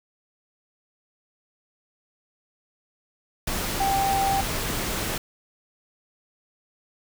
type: tone in noise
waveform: sine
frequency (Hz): 784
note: G5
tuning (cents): 0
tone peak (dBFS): -21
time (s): 3.8-4.41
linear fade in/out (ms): 5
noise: pink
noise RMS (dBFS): -28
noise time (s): 3.47-5.18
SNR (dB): +4
effects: none